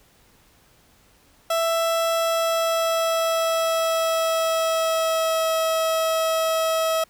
30% pulse tone with pitch glide, 662 to 646.1 Hz, E5 to E5, +7 to -35 cents, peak -17 dBFS, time 1.5-7.04 s, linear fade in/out 5 ms, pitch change -42 cents, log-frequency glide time 2.15-5.53 s, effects pink hiss -57 dBFS RMS until 7.09 s

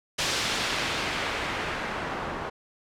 white noise with low-pass filter sweep, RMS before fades -30 dBFS, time 0.18-2.5 s, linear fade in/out 10 ms, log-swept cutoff 5100 to 1100 Hz, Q 0.83, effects none

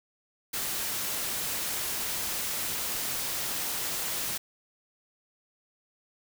white noise, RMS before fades -32 dBFS, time 0.53-4.38 s, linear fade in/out 10 ms, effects none

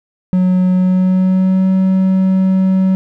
triangle tone with pitch glide, 183.5 to 188.88 Hz, F#3 to F#3, -14 to +36 cents, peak -7 dBFS, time 0.33-2.95 s, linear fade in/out 0 ms, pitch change +50 cents, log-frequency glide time 0.73-1.69 s, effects none

